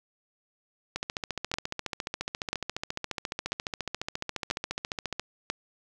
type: two click trains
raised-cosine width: 0.2 ms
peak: -14 / -11 dBFS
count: 62 / 5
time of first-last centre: 0.96-5.196 / 1.54-5.5 s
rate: 14.4 / 1.01 Hz
effects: none